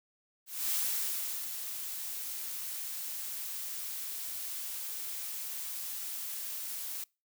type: noise with ADSR envelope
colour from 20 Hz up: blue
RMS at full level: -31 dBFS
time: 0.46-7.04 s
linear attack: 250 ms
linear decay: 760 ms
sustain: -8 dB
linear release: 4 ms
effects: noise-tail reverb RT60 0.3 s tail -26 dB re dry